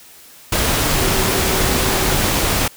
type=tone in noise; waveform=sine; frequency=380.1 Hz; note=F#4; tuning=47 cents sharp; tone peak=-25 dBFS; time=0.97-2.15 s; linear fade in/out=5 ms; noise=pink; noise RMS=-17 dBFS; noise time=0.52-2.68 s; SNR=-11 dB; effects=white hiss -43 dBFS RMS until 2.76 s